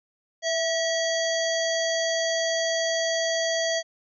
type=harmonic tone with a mistuned harmonic; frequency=659.3 Hz; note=E5; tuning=in tune; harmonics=1 / 3 / 5 / 7 / 9 / 10; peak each=-25 / -30 / -32 / -33 / -35 / -35 dBFS; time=0.42-3.83 s; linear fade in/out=50 ms; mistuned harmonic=3; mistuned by=-43 cents; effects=none